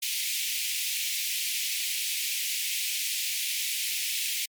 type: high-pass noise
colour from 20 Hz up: pink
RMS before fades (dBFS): -30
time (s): 0.02-4.46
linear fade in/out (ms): 10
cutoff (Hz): 2200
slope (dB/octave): 48
effects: MP3 96 kbps